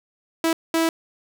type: tone bursts at uneven times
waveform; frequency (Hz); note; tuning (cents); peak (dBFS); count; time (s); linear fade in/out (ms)
sawtooth; 327.3; E4; -12; -14; 2; 0.44-0.53 / 0.74-0.89; 2
effects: none